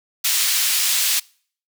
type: high-pass noise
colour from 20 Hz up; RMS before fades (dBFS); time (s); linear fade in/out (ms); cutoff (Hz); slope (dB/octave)
pink; -19; 0.24-1.2; 10; 3100; 12
effects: noise-tail reverb RT60 0.5 s tail -25 dB re dry